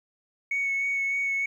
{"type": "tone with vibrato", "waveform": "sine", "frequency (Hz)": 2217, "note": "C#7", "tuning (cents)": 0, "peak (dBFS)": -23, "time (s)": [0.51, 1.46], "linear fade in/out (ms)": 5, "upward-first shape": "sine", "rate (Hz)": 3.3, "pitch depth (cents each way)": 14, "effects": ["tanh soft clip ceiling -21 dBFS", "10-bit"]}